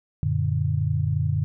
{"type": "chord", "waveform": "sine", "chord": "Gb augmented", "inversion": "none", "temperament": "equal with one note detuned", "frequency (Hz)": [92.5, 115.94, 146.83], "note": ["Gb2", "Bb2", "D3"], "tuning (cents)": [0, -9, 0], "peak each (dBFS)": [-25, -26, -24], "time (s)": [0.23, 1.44], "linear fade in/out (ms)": 0, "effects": []}